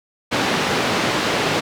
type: band-pass noise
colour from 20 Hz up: pink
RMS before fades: -20 dBFS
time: 0.31-1.61 s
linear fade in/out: 20 ms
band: 200 to 4200 Hz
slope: 12 dB/octave
effects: none